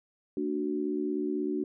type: chord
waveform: sine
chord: D major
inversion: second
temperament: equal with one note detuned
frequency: 223.8 / 293.7 / 370 Hz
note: A3 / D4 / F#4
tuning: +30 / 0 / 0 cents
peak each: -36 / -31 / -32 dBFS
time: 0.37-1.64 s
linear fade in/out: 2 ms
effects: none